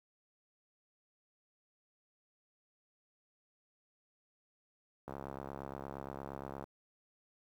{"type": "click train", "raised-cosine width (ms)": 1, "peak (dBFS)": -29, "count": 108, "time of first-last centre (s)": [5.08, 6.64], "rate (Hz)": 68.6, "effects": ["high-pass 60 Hz 12 dB/octave", "10-bit"]}